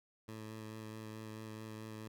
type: tone with vibrato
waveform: 15% pulse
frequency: 109.4 Hz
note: A2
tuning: 9 cents flat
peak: -39 dBFS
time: 0.28-2.08 s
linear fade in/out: 5 ms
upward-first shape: sine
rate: 4.6 Hz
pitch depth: 16 cents each way
effects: none